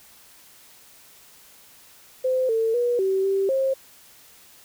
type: tone with pitch steps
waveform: sine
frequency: 515 / 449.3 / 483.3 / 383.7 / 389.8 / 534 Hz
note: C5 / A4 / B4 / G4 / G4 / C5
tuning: -28 / +36 / -38 / -37 / -10 / +35 cents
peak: -19 dBFS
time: 2.24-3.74 s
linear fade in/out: 10 ms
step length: 250 ms
effects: white hiss -51 dBFS RMS until 4.64 s